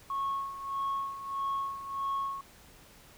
sine tone with tremolo, 1098 Hz, C#6, 17 cents flat, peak -27 dBFS, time 0.1-2.41 s, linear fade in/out 2 ms, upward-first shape sine, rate 1.6 Hz, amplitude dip 75%, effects tanh soft clip ceiling -27 dBFS + pink hiss -56 dBFS RMS until 3.17 s

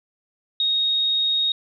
sine tone, 3741 Hz, A#7, 5 cents sharp, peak -18 dBFS, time 0.6-1.52 s, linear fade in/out 2 ms, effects none

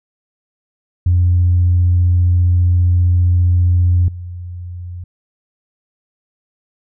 sine tone with level steps, 88.5 Hz, F2, 23 cents sharp, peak -8 / -25 dBFS, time 1.06-5.04 s, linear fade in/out 5 ms, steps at 4.08 s, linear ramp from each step 2 ms, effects tanh soft clip ceiling -5 dBFS

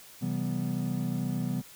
triangle chord, C major seventh, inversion none, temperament equal with one note detuned, 130.81 / 164.81 / 193.3 / 246.9 Hz, C3 / E3 / G3 / B3, 0 / 0 / -24 / 0 cents, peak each -32 dBFS, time 0.21-1.62 s, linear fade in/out 20 ms, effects white hiss -51 dBFS RMS until 1.75 s

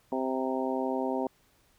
harmonic tone with a mistuned harmonic, 130.81 Hz, C3, in tune, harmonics 2 / 3 / 4 / 5 / 6 / 7, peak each -32 / -34 / -35 / -36 / -37 / -37 dBFS, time 0.12-1.27 s, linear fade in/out 2 ms, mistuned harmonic 7, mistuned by +17 cents, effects pink hiss -66 dBFS RMS until 1.78 s

